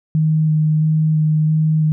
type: tone with vibrato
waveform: sine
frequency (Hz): 155.56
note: D#3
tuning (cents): 0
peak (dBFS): -12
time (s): 0.15-1.92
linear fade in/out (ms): 0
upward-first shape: square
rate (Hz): 1.5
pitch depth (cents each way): 10
effects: none